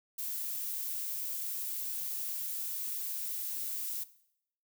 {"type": "noise", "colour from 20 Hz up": "violet", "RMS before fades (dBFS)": -37, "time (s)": [0.18, 4.04], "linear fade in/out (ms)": 10, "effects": ["noise-tail reverb RT60 0.7 s tail -17 dB re dry"]}